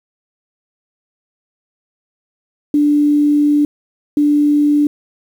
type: tone bursts at uneven times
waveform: sine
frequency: 293.7 Hz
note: D4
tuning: in tune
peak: -9 dBFS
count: 2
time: 2.74-3.65 / 4.17-4.87 s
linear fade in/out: 2 ms
effects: 7-bit